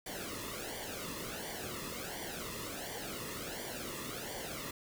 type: noise with flanger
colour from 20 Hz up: pink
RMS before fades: -42 dBFS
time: 0.06-4.71 s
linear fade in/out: 5 ms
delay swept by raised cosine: 0.76 to 1.33 ms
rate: 1.4 Hz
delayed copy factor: -0.75
effects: none